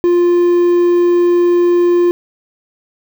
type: tone with quantisation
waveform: triangle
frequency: 349.8 Hz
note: F4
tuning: 3 cents sharp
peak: -6 dBFS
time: 0.04-2.11 s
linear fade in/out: 0 ms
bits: 6
effects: none